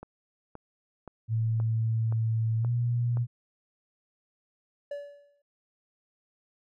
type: click train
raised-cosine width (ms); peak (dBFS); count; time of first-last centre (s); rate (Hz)
1; -28; 7; 0.03-3.171; 1.91
type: tone with pitch glide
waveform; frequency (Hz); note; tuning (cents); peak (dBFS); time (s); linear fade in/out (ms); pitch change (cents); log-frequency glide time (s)
sine; 112.4 to 119.77; A2 to A#2; +37 to +47; -24; 1.28-3.27; 50; +110; 2.59-2.68
type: tone with exponential decay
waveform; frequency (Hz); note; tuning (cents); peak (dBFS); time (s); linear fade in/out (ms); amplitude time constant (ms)
triangle; 574; D5; -40; -29; 4.91-5.42; 5; 110
effects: none